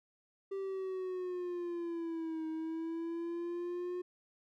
triangle linear two-way sweep, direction down then up, 392 to 316.9 to 360.1 Hz, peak -34 dBFS, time 0.51-4.02 s, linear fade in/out 10 ms, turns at 2.47 s, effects none

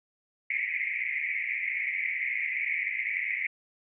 white band-pass noise, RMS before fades -31 dBFS, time 0.5-3.47 s, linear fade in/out 5 ms, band 2000 to 2300 Hz, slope 96 dB/octave, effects none

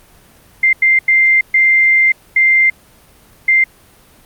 sine tone bursts at uneven times, 2093 Hz, C7, in tune, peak -7 dBFS, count 6, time 0.63-0.73 / 0.82-0.99 / 1.08-1.41 / 1.54-2.12 / 2.36-2.7 / 3.48-3.64 s, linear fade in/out 5 ms, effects pink hiss -46 dBFS RMS until 4.25 s + Opus 32 kbps

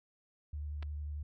sine tone with vibrato, 74 Hz, D2, 14 cents sharp, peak -37 dBFS, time 0.53-1.23 s, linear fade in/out 5 ms, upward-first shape sine, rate 11 Hz, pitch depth 18 cents each way
clicks, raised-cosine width 0.3 ms, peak -33 dBFS, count 2, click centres 0.826 / 0.829 s
effects none

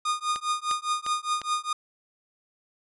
45% pulse tone with tremolo, 1225 Hz, D#6, 27 cents flat, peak -22 dBFS, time 0.05-1.73 s, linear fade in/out 5 ms, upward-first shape triangle, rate 4.9 Hz, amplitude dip 100%
click train, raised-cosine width 0.2 ms, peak -18 dBFS, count 4, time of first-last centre 0.36-1.416 s, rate 2.84 Hz
effects resampled to 24000 Hz

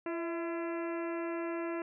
harmonic tone with a mistuned harmonic, 338.4 Hz, E4, 45 cents sharp, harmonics 1 / 2 / 3 / 4 / 5 / 6 / 7 / 8, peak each -35 / -41 / -45 / -47 / -49 / -51 / -52 / -53 dBFS, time 0.06-1.82 s, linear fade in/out 2 ms, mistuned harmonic 2, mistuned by -51 cents, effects none

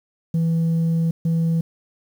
sine tone bursts at uneven times, 164.81 Hz, E3, in tune, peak -14 dBFS, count 2, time 0.34-1.11 / 1.25-1.61 s, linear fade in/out 5 ms, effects tanh soft clip ceiling -16 dBFS + 8-bit

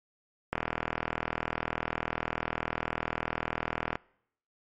click train, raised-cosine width 0.5 ms, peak -14 dBFS, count 138, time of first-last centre 0.53-3.955 s, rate 40 Hz, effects noise-tail reverb RT60 0.7 s tail -24 dB re dry + MP3 48 kbps

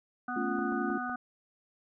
harmonic tone, 247.2 Hz, B3, 2 cents sharp, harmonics 1 / 3 / 5 / 6, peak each -38 / -38 / -38 / -38 dBFS, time 0.28-1.16 s, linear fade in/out 5 ms
sine chord, A augmented, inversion none, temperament equal, 220 / 277.2 / 349.2 Hz, A3 / C#4 / E#4, 0 / 0 / 0 cents, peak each -35 dBFS, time 0.36-0.98 s, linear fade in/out 5 ms
clicks, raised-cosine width 1 ms, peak -33 dBFS, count 4, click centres 0.59 / 0.723 / 0.902 / 1.096 s
effects none

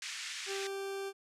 pink band-pass noise, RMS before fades -42 dBFS, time 0.02-0.67 s, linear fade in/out 2 ms, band 1700 to 7800 Hz, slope 24 dB/octave
40% pulse tone, 392 Hz, G4, in tune, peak -36 dBFS, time 0.46-1.13 s, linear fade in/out 50 ms
effects low-pass 12000 Hz 12 dB/octave

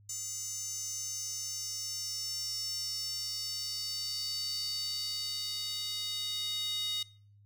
square tone with high-pass filter sweep, 415.3 Hz, G#4, in tune, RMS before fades -37 dBFS, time 0.09-7.03 s, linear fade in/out 5 ms, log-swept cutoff 6700 to 3700 Hz, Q 6.7, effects noise-tail reverb RT60 0.5 s tail -21 dB re dry + added 102 Hz sine -57 dBFS peak until 7.45 s

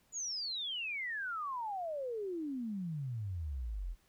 sine exponential sweep, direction down, 7040 to 39.15 Hz, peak -36 dBFS, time 0.12-3.96 s, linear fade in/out 50 ms, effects pink hiss -71 dBFS RMS until 4.08 s

